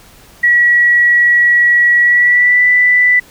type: tone with pitch glide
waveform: sine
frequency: 1926 to 1982.4 Hz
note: B6 to B6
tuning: -44 to +6 cents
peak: -6 dBFS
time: 0.43-3.2 s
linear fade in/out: 10 ms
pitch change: +50 cents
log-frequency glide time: 2.01-2.66 s
effects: pink hiss -42 dBFS RMS until 3.3 s